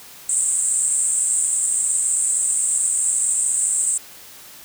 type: band-pass noise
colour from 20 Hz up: pink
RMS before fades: -20 dBFS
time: 0.29-3.98 s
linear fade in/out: 5 ms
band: 7700 to 8800 Hz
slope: 96 dB/octave
effects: white hiss -42 dBFS RMS until 4.64 s